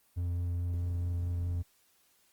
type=tone with vibrato; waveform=triangle; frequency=87.31 Hz; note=F2; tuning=in tune; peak=-28 dBFS; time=0.16-1.63 s; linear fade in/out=20 ms; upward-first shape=sine; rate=4.7 Hz; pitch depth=10 cents each way; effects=white hiss -68 dBFS RMS until 2.32 s + Opus 24 kbps